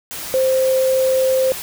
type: tone in noise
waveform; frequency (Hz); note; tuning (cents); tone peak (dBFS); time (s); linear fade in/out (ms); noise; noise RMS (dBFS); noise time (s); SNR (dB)
sine; 523.3; C5; 0; -13; 0.34-1.52; 0; white; -29; 0.11-1.62; +13
effects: none